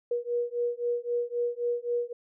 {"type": "beating tone pair", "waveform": "sine", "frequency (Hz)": [478, 481.8], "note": ["A#4", "B4"], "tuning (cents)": [43, -43], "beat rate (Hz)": 3.8, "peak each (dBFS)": [-30, -30], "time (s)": [0.11, 2.13], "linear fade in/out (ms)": 5, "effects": []}